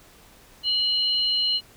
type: tone pair together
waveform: sine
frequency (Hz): 2942 / 4162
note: F#7 / C8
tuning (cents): -11 / -10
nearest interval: tritone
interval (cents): 601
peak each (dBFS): -23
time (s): 0.63-1.61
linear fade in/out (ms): 50
effects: pink hiss -52 dBFS RMS until 1.76 s